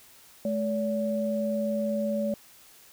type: tone pair together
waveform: sine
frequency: 214.1 / 571 Hz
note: A3 / D5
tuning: -47 / -49 cents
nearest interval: octave + perfect fourth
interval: 1698 cents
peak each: -28 dBFS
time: 0.45-2.34 s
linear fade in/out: 2 ms
effects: white hiss -54 dBFS RMS until 2.92 s